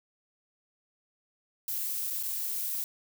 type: noise with dropouts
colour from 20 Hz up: violet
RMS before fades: -33 dBFS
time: 1.68-2.84 s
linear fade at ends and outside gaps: 1 ms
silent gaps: 2.102-2.106 / 2.228-2.233 s
effects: none